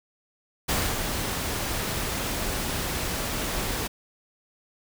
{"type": "noise with ADSR envelope", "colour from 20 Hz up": "pink", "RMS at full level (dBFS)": -24, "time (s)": [0.68, 3.88], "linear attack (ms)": 15, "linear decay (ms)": 270, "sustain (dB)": -5, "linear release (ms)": 17, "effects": []}